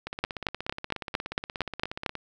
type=two click trains; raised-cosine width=0.3 ms; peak=-18 / -9 dBFS; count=36 / 9; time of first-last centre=0.07-2.153 / 0.24-2.062 s; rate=16.8 / 4.39 Hz; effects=none